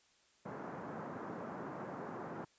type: band-pass noise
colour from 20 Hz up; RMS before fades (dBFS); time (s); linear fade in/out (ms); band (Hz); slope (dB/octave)
pink; -45; 0.45-2.45; 10; 150 to 1400; 24
effects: white hiss -70 dBFS RMS until 2.58 s + resampled to 16000 Hz